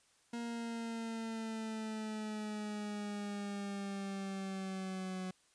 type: exponential sweep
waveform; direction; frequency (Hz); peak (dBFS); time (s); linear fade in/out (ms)
40% pulse; down; 235.7 to 185; -38; 0.33-5.31; 5
effects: white hiss -70 dBFS RMS until 5.54 s + resampled to 22050 Hz